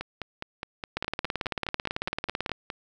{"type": "two click trains", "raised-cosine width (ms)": 0.3, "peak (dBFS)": [-17, -12], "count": [14, 29], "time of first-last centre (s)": [[0.01, 2.702], [0.97, 2.517]], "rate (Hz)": [4.83, 18.1], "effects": []}